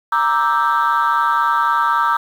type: chord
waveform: sine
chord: E half-diminished seventh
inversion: second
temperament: equal with one note detuned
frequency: 935 / 1174.7 / 1318.5 / 1568 Hz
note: Bb5 / D6 / E6 / G6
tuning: +5 / 0 / 0 / 0 cents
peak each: -17 / -17 / -17 / -21 dBFS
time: 0.12-2.17 s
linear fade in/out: 5 ms
effects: tanh soft clip ceiling -8 dBFS + 7-bit